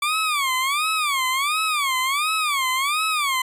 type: tone with vibrato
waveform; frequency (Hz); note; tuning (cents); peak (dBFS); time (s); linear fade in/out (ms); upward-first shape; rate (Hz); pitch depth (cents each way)
20% pulse; 1150; D6; -37; -15; 0.02-3.42; 5; sine; 1.4; 200
effects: resampled to 32000 Hz